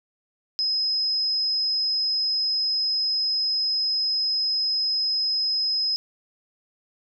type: tone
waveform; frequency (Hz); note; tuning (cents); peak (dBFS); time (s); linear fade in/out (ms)
sine; 5090; D#8; +39; -21; 0.59-5.96; 0
effects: none